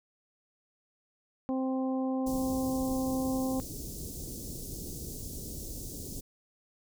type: harmonic tone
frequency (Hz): 261.6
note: C4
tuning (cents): 0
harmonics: 1 / 2 / 3 / 4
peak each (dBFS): -29 / -36 / -40 / -46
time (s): 1.49-3.6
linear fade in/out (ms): 0
type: band-stop noise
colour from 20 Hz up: pink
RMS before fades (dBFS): -40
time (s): 2.26-6.21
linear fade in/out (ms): 10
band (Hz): 420 to 5500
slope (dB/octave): 24
effects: none